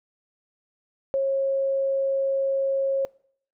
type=tone; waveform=sine; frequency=543 Hz; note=C#5; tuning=36 cents flat; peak=-20 dBFS; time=1.14-3.05 s; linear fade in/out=0 ms; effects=noise-tail reverb RT60 0.6 s tail -24 dB re dry